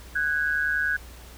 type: tone pair together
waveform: sine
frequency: 1493 / 1643 Hz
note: F#6 / G#6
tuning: +15 / -19 cents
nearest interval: major second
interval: 166 cents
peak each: -25 dBFS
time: 0.15-0.97 s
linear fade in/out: 10 ms
effects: added 60 Hz sine -43 dBFS peak until 1.37 s + pink hiss -48 dBFS RMS until 1.37 s